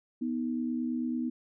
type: tone pair together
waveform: sine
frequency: 245.4 / 314.5 Hz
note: B3 / D#4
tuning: -11 / +19 cents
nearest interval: major third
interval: 430 cents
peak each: -30 / -35 dBFS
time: 0.21-1.3 s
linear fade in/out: 10 ms
effects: none